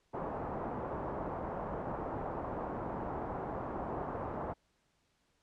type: low-pass noise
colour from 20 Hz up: white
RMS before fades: -39 dBFS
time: 0.13-4.54 s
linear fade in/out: 20 ms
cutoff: 980 Hz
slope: 24 dB/octave
effects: pink hiss -75 dBFS RMS until 5.42 s + low-pass 8000 Hz 12 dB/octave